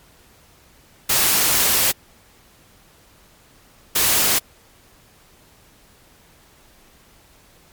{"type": "noise bursts at uneven times", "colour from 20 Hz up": "white", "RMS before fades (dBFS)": -17, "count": 2, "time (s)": [[1.09, 1.92], [3.95, 4.39]], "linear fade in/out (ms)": 10, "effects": ["pink hiss -52 dBFS RMS until 7.72 s", "MP3 96 kbps"]}